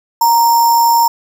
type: tone with sample-and-hold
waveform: sine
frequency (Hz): 932.3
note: A#5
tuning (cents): 0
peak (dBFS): -7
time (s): 0.21-1.08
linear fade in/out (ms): 5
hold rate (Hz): 6300
effects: none